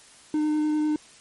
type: tone with vibrato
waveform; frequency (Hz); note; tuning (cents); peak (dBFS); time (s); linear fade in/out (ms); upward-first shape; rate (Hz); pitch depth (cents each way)
triangle; 304.2; D#4; -39; -19; 0.34-0.96; 2; square; 10; 8
effects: white hiss -51 dBFS RMS until 1.2 s + MP3 48 kbps